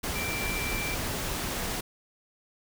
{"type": "tone in noise", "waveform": "sine", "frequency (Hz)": 2349, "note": "D7", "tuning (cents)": 0, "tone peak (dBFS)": -33, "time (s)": [0.15, 0.95], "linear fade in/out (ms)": 10, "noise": "pink", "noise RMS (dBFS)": -32, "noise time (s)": [0.03, 1.81], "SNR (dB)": -4, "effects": []}